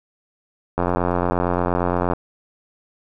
click train, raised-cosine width 1 ms, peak -6 dBFS, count 121, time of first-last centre 0.78-2.134 s, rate 88.6 Hz, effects none

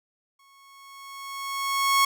sawtooth tone with exponential growth, 1100 Hz, C#6, 14 cents flat, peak -13 dBFS, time 0.39-2.05 s, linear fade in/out 5 ms, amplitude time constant 360 ms, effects none

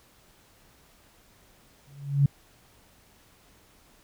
sine tone with exponential growth, 140.8 Hz, C#3, 27 cents sharp, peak -14 dBFS, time 1.87-2.26 s, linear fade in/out 5 ms, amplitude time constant 83 ms, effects pink hiss -59 dBFS RMS until 4.03 s

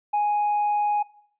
triangle tone with tanh clipping, 830.6 Hz, G#5, in tune, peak -20 dBFS, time 0.13-1.03 s, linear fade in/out 10 ms, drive 6 dB, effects noise-tail reverb RT60 0.6 s tail -20 dB re dry + resampled to 8000 Hz

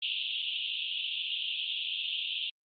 pink band-pass noise, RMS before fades -34 dBFS, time 0.02-2.5 s, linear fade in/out 5 ms, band 2700 to 3600 Hz, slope 96 dB/octave, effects Opus 32 kbps

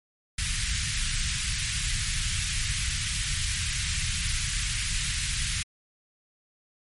pink band-stop noise, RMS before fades -28 dBFS, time 0.38-5.63 s, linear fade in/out 5 ms, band 130 to 1800 Hz, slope 24 dB/octave, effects MP3 48 kbps

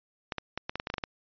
clicks, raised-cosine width 0.3 ms, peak -16 dBFS, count 11, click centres 0.322 / 0.383 / 0.576 / 0.695 / 0.756 / 0.799 / 0.871 / 0.901 / 0.94 / 0.982 / 1.038 s, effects resampled to 11025 Hz

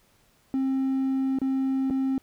triangle tone with dropouts, 266.2 Hz, C4, 30 cents sharp, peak -20 dBFS, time 0.54-2.18 s, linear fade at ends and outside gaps 1 ms, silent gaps 1.387-1.416 / 1.9-1.907 s, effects tanh soft clip ceiling -16 dBFS + pink hiss -63 dBFS RMS until 2.22 s

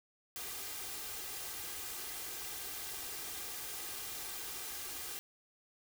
white noise with comb filter, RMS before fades -43 dBFS, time 0.36-5.19 s, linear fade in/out 0 ms, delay 2.5 ms, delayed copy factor +0.55, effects none

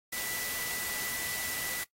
sine tone in noise, 1975.5 Hz, B6, in tune, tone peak -39 dBFS, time 0.12-1.84 s, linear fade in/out 10 ms, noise white, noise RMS -36 dBFS, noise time 0.12-1.84 s, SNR -6 dB, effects noise-tail reverb RT60 0.1 s tail -19 dB re dry + AAC 48 kbps

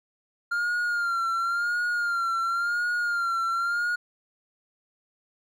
triangle tone with vibrato, 1396.9 Hz, F6, in tune, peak -22 dBFS, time 0.51-3.96 s, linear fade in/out 10 ms, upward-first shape sine, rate 0.94 Hz, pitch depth 55 cents each way, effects none

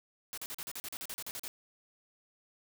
white noise bursts, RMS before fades -41 dBFS, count 14, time 0.33-1.48 s, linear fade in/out 0 ms, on 45 ms, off 40 ms, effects none

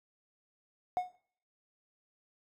triangle tone with exponential decay, 727 Hz, F#5, 31 cents flat, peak -22 dBFS, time 0.97-1.15 s, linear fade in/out 0 ms, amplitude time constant 37 ms, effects noise-tail reverb RT60 0.5 s tail -17 dB re dry + tanh soft clip ceiling -23 dBFS

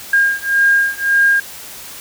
sine beating tone pair, 1614 / 1615.8 Hz, G#6 / G#6, -50 / -48 cents, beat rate 1.8 Hz, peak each -14 dBFS, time 0.13-1.4 s, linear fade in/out 5 ms, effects white hiss -33 dBFS RMS until 2 s

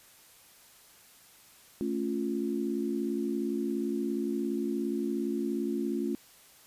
sine chord, A augmented, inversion none, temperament equal, 220 / 277.2 / 349.2 Hz, A3 / C#4 / E#4, 0 / 0 / 0 cents, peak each -33 dBFS, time 1.81-6.15 s, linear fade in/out 0 ms, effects white hiss -57 dBFS RMS until 6.66 s + resampled to 32000 Hz

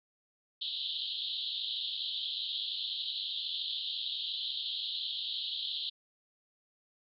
pink band-pass noise, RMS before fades -37 dBFS, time 0.61-5.9 s, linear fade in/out 10 ms, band 3100 to 4200 Hz, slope 96 dB/octave, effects none

